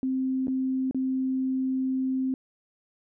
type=tone with dropouts; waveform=sine; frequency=261.6 Hz; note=C4; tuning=in tune; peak=-24 dBFS; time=0.03-2.34 s; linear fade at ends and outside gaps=1 ms; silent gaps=0.471-0.481 / 0.911-0.946 s; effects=none